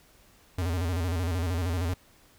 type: tone with vibrato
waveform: square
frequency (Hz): 87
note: F2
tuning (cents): -6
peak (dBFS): -27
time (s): 0.58-1.94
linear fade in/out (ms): 5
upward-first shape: square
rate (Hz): 13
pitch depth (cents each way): 93
effects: pink hiss -59 dBFS RMS until 2.38 s